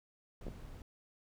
brown noise, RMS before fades -48 dBFS, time 0.41-0.82 s, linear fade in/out 2 ms
clicks, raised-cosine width 2 ms, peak -30 dBFS, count 2, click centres 0.467 / 0.483 s
effects none

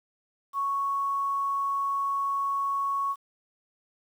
sine tone with quantisation, 1108.7 Hz, C#6, in tune, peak -25 dBFS, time 0.53-3.16 s, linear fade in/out 50 ms, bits 9, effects none

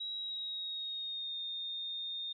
sine tone with pitch glide, 3857 to 3662 Hz, B7 to A#7, -42 to -32 cents, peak -37 dBFS, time 0-2.33 s, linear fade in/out 10 ms, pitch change -90 cents, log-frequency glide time 0.13-1.38 s, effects none

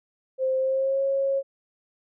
sine tone with pitch glide, 523.3 to 545.8 Hz, C5 to C#5, 0 to -27 cents, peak -21 dBFS, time 0.38-1.43 s, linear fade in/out 50 ms, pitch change +73 cents, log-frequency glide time 0.58-1.02 s, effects none

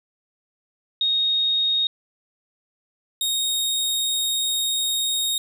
sine / sawtooth tone pair in turn, 3729 / 3729 Hz, A#7 / A#7, 0 / 0 cents, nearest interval unison, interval 0 cents, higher neither, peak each -18 dBFS, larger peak neither, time 1.01-1.87 / 3.21-5.38 s, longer second, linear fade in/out 2 ms, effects none

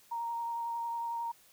sine tone with vibrato, 932.3 Hz, A#5, in tune, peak -33 dBFS, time 0.11-1.32 s, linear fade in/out 10 ms, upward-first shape triangle, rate 11 Hz, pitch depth 15 cents each way, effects white hiss -62 dBFS RMS until 1.52 s

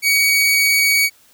sawtooth tone, 2254 Hz, C#7, 28 cents sharp, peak -9 dBFS, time 0.02-1.1 s, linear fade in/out 50 ms, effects white hiss -52 dBFS RMS until 1.33 s

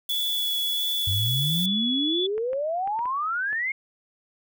violet noise, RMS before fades -33 dBFS, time 0.09-1.66 s, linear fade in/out 2 ms
sine tone with vibrato, 3416 Hz, G#7, 48 cents sharp, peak -24 dBFS, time 0.09-2.27 s, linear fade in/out 10 ms, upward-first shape sine, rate 1.5 Hz, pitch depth 14 cents each way
sine exponential sweep, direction up, 92.5 to 2185 Hz, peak -24 dBFS, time 1.07-3.72 s, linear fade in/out 5 ms
clicks, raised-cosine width 0.5 ms, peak -27 dBFS, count 6, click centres 2.38 / 2.532 / 2.875 / 2.991 / 3.056 / 3.529 s
effects none

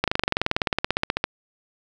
slowing click train, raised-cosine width 0.3 ms, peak -4 dBFS, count 24, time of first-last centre 0.04-1.241 s, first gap 37 ms, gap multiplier 1.03, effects none

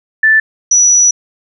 sine tone pair in turn, 1760 / 5888 Hz, A6 / F#8, 0 / -9 cents, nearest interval octave + major sixth, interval 2091 cents, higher second, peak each -5 dBFS, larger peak neither, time 0.23-0.4 / 0.71-1.11 s, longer second, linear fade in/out 5 ms, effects none

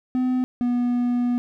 triangle tone pair in turn, 253.9 / 243.7 Hz, B3 / B3, +48 / -23 cents, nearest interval minor second, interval 71 cents, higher first, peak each -17 dBFS, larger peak neither, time 0.15-0.44 / 0.61-1.38 s, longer second, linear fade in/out 0 ms, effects none

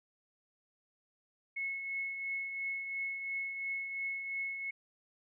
sine tone with tremolo, 2188 Hz, C#7, 23 cents flat, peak -33 dBFS, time 1.56-4.71 s, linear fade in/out 10 ms, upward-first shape triangle, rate 2.9 Hz, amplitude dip 50%, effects none

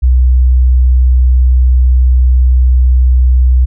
sine tone, 63 Hz, B1, 35 cents sharp, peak -3 dBFS, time 0.02-3.66 s, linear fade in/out 20 ms, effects tanh soft clip ceiling 0 dBFS

